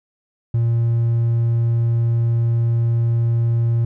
triangle tone, 116.54 Hz, A#2, in tune, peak -12 dBFS, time 0.54-3.85 s, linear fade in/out 5 ms, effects tanh soft clip ceiling -8 dBFS

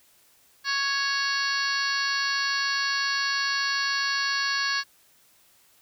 harmonic tone with a mistuned harmonic, 554.4 Hz, C#5, in tune, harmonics 2 / 3 / 4 / 5 / 6 / 7 / 8 / 9 / 10, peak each -32 / -27 / -37 / -36 / -40 / -39 / -29 / -37 / -38 dBFS, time 0.64-4.84 s, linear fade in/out 50 ms, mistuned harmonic 10, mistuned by +40 cents, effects white hiss -60 dBFS RMS until 5.81 s

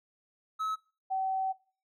triangle / sine tone pair in turn, 1290 / 763.5 Hz, E6 / G5, -38 / -46 cents, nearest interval major sixth, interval 908 cents, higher first, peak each -28 dBFS, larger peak neither, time 0.59-0.76 / 1.1-1.53 s, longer second, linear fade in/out 20 ms, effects noise-tail reverb RT60 0.4 s tail -21 dB re dry

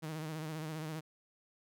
sawtooth tone with vibrato, 156.6 Hz, D#3, 11 cents sharp, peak -35 dBFS, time 0.02-1.01 s, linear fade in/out 20 ms, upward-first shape sine, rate 15 Hz, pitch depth 55 cents each way, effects none

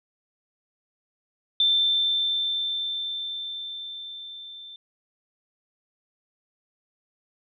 sine tone with level ramp, 3556 Hz, A7, 18 cents sharp, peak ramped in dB -17 to -40 dBFS, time 1.6-4.76 s, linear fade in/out 2 ms, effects none

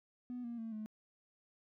triangle tone with pitch steps, 246.9 / 235.9 / 225.4 / 215.3 Hz, B3 / A#3 / A3 / A3, 0 / +21 / +42 / -37 cents, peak -37 dBFS, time 0.3-0.86 s, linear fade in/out 0 ms, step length 140 ms, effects tanh soft clip ceiling -37 dBFS

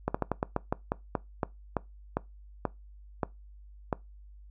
slowing click train, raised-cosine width 1 ms, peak -13 dBFS, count 15, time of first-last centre 0.08-3.928 s, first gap 65 ms, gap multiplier 1.2, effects noise-tail reverb RT60 0.2 s tail -21 dB re dry + added 50 Hz sine -48 dBFS peak until 4.5 s

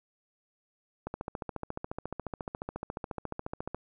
click train, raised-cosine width 1 ms, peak -21 dBFS, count 39, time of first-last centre 1.07-3.746 s, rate 14.2 Hz, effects none

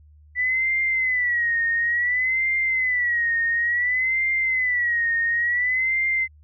sine tone with vibrato, 1969 Hz, B6, 6 cents flat, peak -19 dBFS, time 0.35-6.28 s, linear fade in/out 50 ms, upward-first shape sine, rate 0.57 Hz, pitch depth 110 cents each way, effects added 75 Hz sine -48 dBFS peak until 6.43 s

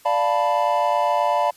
triangle chord, B half-diminished seventh, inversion first, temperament equal, 587.3 / 698.5 / 880 / 987.8 Hz, D5 / F5 / A5 / B5, 0 / 0 / 0 / 0 cents, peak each -21 dBFS, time 0.05-1.51 s, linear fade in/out 10 ms, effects white hiss -52 dBFS RMS until 1.56 s + resampled to 32000 Hz

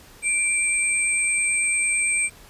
sine tone pair together, 2349 / 8280 Hz, D7 / C9, 0 / -19 cents, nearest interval octave + minor seventh, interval 2181 cents, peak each -22 dBFS, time 0.22-2.3 s, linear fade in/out 50 ms, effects pink hiss -48 dBFS RMS until 2.49 s + resampled to 32000 Hz

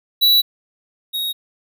square tone pair in turn, 3933 / 3767 Hz, B7 / A#7, -8 / +17 cents, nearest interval minor second, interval 75 cents, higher first, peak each -11 / -21 dBFS, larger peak first, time 0.21-0.42 / 1.13-1.33 s, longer first, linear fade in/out 20 ms, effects none

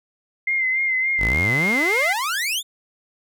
sine tone with vibrato, 2085 Hz, C7, 7 cents flat, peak -18 dBFS, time 0.47-2.13 s, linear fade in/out 5 ms, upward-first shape sine, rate 3.5 Hz, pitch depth 43 cents each way
sawtooth exponential sweep, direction up, 43.65 to 3679 Hz, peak -18 dBFS, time 1.18-2.63 s, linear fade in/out 50 ms
effects none

